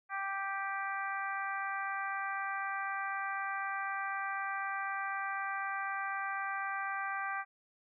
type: harmonic tone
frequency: 392 Hz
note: G4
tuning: in tune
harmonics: 2 / 3 / 4 / 5 / 6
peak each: -40 / -39 / -39 / -43 / -47 dBFS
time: 0.09-7.45 s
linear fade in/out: 50 ms
effects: none